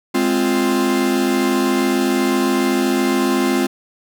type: chord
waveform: 45% pulse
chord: F minor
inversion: first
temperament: equal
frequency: 207.7 / 261.6 / 349.2 Hz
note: Ab3 / C4 / F4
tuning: 0 / 0 / 0 cents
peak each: -22 / -18 / -19 dBFS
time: 0.14-3.67 s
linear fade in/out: 10 ms
effects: none